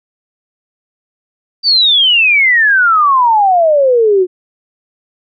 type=exponential sweep; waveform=sine; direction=down; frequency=4699 to 354.9 Hz; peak=-6 dBFS; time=1.63-4.27 s; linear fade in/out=50 ms; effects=none